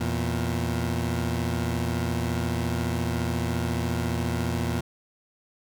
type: tone pair together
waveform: 20% pulse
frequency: 83.3 / 117.8 Hz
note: E2 / A#2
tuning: +19 / +19 cents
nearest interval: tritone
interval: 600 cents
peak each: -23 / -23 dBFS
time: 0-4.81 s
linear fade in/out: 10 ms
effects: none